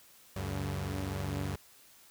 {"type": "tone cluster", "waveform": "sawtooth", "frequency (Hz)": [71.7, 95.4, 141.9], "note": ["D2", "G2", "C#3"], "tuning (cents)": [-41, -47, 41], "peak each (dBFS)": [-37, -32, -35], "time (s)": [0.36, 1.56], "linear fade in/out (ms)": 5, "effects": ["white hiss -59 dBFS RMS until 2.1 s"]}